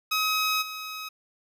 15% pulse tone with level steps, 1270 Hz, D#6, 35 cents sharp, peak -17 / -28 dBFS, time 0.11-1.09 s, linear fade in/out 10 ms, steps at 0.61 s, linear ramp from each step 20 ms, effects none

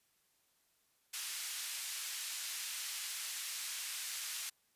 white band-pass noise, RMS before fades -42 dBFS, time 1.13-4.5 s, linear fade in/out 10 ms, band 1800 to 10000 Hz, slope 12 dB/octave, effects white hiss -75 dBFS RMS until 4.75 s + resampled to 32000 Hz

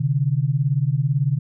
sine beating tone pair, 130.2 / 148.2 Hz, C3 / D3, -8 / +16 cents, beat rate 18 Hz, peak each -20 dBFS, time 0-1.39 s, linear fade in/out 10 ms, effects none

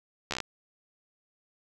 slowing click train, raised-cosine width 0.2 ms, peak -14 dBFS, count 7, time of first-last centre 0.31-0.403 s, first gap 13 ms, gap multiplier 1.07, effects none

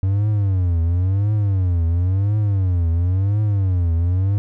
triangle tone with vibrato, 93.8 Hz, F#2, 24 cents sharp, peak -13 dBFS, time 0.03-4.38 s, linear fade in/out 0 ms, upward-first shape triangle, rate 0.96 Hz, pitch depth 240 cents each way, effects none

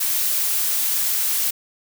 blue noise, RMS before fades -21 dBFS, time 0-1.51 s, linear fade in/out 10 ms, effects none

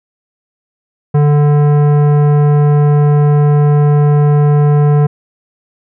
sine tone with tanh clipping, 146.83 Hz, D3, in tune, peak -8 dBFS, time 1.14-5.07 s, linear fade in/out 10 ms, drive 15 dB, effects none

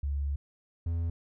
sine / triangle tone pair in turn, 70.6 / 83.96 Hz, C#2 / E2, +32 / +32 cents, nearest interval minor third, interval 300 cents, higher second, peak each -28 / -26 dBFS, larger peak second, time 0.03-0.36 / 0.86-1.1 s, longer first, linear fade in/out 5 ms, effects none

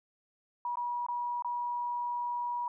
sine tone with dropouts, 965 Hz, B5, 40 cents flat, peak -31 dBFS, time 0.65-2.68 s, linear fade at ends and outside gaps 2 ms, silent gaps 0.756-0.771 / 1.065-1.085 / 1.423-1.446 s, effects none

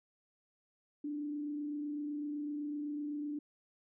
sine tone with frequency modulation, 294.2 Hz, D4, 3 cents sharp, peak -36 dBFS, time 1.04-3.39 s, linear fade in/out 5 ms, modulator 27.9 Hz, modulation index 0.27, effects none

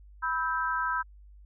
sine chord, E minor, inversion second, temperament equal with one note detuned, 987.8 / 1299.6 / 1568 Hz, B5 / E6 / G6, 0 / -25 / 0 cents, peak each -31 dBFS, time 0.22-1.03 s, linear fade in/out 20 ms, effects added 50 Hz sine -49 dBFS peak until 1.45 s

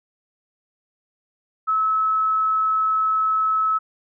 sine tone, 1296 Hz, E6, 30 cents flat, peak -17 dBFS, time 1.67-3.79 s, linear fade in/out 20 ms, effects none

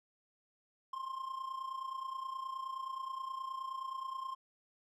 triangle tone with amplitude modulation, 1057 Hz, C6, 17 cents sharp, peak -34 dBFS, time 0.93-4.35 s, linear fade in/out 5 ms, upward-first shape sine, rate 29.5 Hz, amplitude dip 70%, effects none

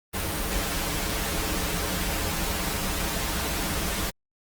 pink noise with comb filter, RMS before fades -28 dBFS, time 0.13-4.11 s, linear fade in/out 20 ms, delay 8.1 ms, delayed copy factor -0.85, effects Opus 32 kbps

